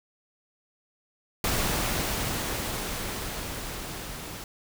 pink noise with level ramp, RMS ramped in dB -26 to -39 dBFS, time 1.44-4.44 s, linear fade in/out 2 ms, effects none

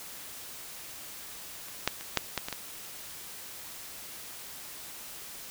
clicks, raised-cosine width 0.2 ms, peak -28 / -7 / -24 / -6 / -11 / -17 / -16 dBFS, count 7, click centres 1.685 / 1.876 / 2.01 / 2.173 / 2.377 / 2.485 / 2.527 s, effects white hiss -44 dBFS RMS until 5.5 s

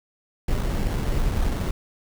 brown noise with sample-and-hold, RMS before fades -23 dBFS, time 0.48-1.71 s, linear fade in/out 5 ms, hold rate 2450 Hz, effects none

